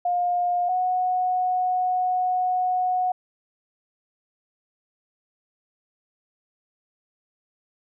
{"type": "tone pair in turn", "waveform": "sine", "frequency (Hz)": [710, 733.3], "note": ["F5", "F#5"], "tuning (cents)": [28, -16], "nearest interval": "minor second", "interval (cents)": 56, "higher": "second", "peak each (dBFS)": -20, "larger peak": "neither", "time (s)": [[0.05, 0.69], [0.69, 3.12]], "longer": "second", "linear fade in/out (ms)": 5, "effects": []}